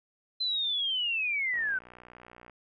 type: linear sweep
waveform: sine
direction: down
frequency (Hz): 4094 to 1480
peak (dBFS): -27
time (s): 0.4-1.79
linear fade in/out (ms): 10
type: click train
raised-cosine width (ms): 0.5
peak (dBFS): -34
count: 59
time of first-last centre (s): 1.54-2.497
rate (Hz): 60.6
effects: none